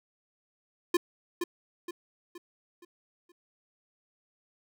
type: tone with echo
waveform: square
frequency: 349.2 Hz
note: F4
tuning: in tune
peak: -22 dBFS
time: 0.94-0.97 s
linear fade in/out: 5 ms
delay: 470 ms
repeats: 5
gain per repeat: -7 dB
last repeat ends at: 3.32 s
effects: none